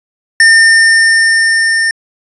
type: tone with level ramp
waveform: square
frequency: 1810 Hz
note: A6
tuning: 48 cents sharp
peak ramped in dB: -3 to -10 dBFS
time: 0.4-1.91 s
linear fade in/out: 2 ms
effects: resampled to 24000 Hz